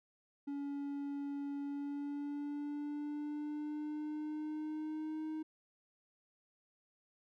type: tone with pitch glide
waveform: triangle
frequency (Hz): 283.1 to 312.3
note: C#4 to D#4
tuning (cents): +37 to +7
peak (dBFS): -36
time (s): 0.47-5.43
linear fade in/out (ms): 10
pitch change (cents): +170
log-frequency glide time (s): 1.62-5.24
effects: none